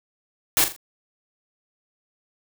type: noise with echo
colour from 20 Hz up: white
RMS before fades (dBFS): -18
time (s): 0.57-0.64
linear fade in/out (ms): 0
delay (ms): 41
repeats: 3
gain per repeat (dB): -9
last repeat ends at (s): 0.763
effects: none